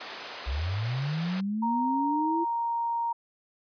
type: high-pass noise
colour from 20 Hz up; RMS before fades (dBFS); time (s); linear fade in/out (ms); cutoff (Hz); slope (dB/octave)
pink; -39; 0-1.41; 10; 580; 12
type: linear sweep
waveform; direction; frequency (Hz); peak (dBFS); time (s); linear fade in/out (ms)
sine; up; 58.8 to 340; -27; 0.46-2.45; 20
type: tone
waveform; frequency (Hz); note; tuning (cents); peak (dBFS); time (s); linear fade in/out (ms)
sine; 932.3; A#5; 0; -26; 1.62-3.13; 10
effects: resampled to 11025 Hz